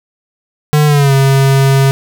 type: tone with pitch glide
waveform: square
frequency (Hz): 150 to 135.97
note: D3 to C#3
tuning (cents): +37 to -33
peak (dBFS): -7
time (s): 0.73-1.91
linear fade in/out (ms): 0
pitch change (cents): -170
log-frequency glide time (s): 0.86-1.13
effects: none